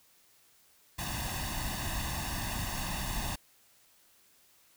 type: noise with comb filter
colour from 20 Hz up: pink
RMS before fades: -35 dBFS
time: 0.98-3.36 s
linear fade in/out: 10 ms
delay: 1.1 ms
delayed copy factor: +0.8
effects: white hiss -64 dBFS RMS until 4.76 s